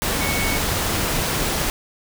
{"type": "tone in noise", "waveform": "sine", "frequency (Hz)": 2217, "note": "C#7", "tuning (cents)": 0, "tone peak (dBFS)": -26, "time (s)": [0.21, 0.57], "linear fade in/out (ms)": 0, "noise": "pink", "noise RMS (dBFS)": -22, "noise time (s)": [0.02, 1.7], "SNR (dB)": -7, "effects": []}